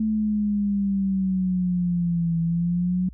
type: exponential two-way sweep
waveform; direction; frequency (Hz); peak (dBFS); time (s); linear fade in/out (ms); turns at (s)
sine; down then up; 219.1 to 165.7 to 184.7; -20; 0-3.09; 5; 2.4
effects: added 60 Hz sine -40 dBFS peak until 3.13 s